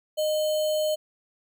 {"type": "tone with sample-and-hold", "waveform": "sine", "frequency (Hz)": 615, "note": "D#5", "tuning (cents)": -20, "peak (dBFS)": -22, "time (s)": [0.17, 0.96], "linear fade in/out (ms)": 20, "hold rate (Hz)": 3675, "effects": []}